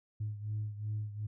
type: beating tone pair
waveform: sine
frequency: 105.5 / 108.2 Hz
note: G#2 / A2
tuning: +28 / -29 cents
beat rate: 2.7 Hz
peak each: -35 / -40 dBFS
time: 0.2-1.27 s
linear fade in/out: 10 ms
effects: tanh soft clip ceiling -29 dBFS